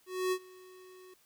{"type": "tone with ADSR envelope", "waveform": "square", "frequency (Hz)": 370, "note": "F#4", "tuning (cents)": 0, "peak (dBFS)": -28, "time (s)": [0.06, 1.14], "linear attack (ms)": 260, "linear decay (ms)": 64, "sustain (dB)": -24, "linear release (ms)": 4, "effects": ["white hiss -67 dBFS RMS until 1.25 s"]}